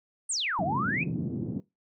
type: exponential two-way sweep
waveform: sine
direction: down then up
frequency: 9397 to 626 to 2632 Hz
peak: -27 dBFS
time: 0.29-1.04 s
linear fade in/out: 10 ms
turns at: 0.63 s
type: band-pass noise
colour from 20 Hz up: white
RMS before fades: -32 dBFS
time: 0.59-1.6 s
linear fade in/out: 0 ms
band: 120 to 260 Hz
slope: 24 dB/octave
effects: noise-tail reverb RT60 0.2 s tail -19 dB re dry